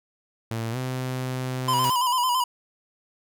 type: tone with pitch glide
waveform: sawtooth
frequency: 113.8 to 128.48 Hz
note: A#2 to C3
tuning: -41 to -31 cents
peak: -23 dBFS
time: 0.51-1.9 s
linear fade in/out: 0 ms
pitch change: +210 cents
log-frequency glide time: 0.71-0.77 s
type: tone with vibrato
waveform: square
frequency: 998 Hz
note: B5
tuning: 18 cents sharp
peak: -21 dBFS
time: 1.68-2.44 s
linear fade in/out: 5 ms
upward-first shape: square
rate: 9 Hz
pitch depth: 52 cents each way
type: noise with exponential decay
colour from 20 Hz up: white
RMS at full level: -32 dBFS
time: 1.84-2.15 s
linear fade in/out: 1 ms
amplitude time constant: 66 ms
effects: none